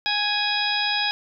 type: harmonic tone with a mistuned harmonic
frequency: 831 Hz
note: G#5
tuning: 1 cent sharp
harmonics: 1 / 2 / 3 / 4 / 5 / 6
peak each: -28 / -28 / -28 / -28 / -28 / -28 dBFS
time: 0.06-1.11 s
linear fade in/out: 0 ms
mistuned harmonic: 5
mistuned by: -130 cents
effects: none